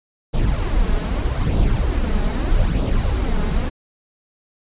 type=noise with flanger; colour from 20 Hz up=brown; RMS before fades=-18 dBFS; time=0.33-3.7 s; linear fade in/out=20 ms; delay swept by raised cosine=0.24 to 4.84 ms; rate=0.8 Hz; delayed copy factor=+0.55; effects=resampled to 8000 Hz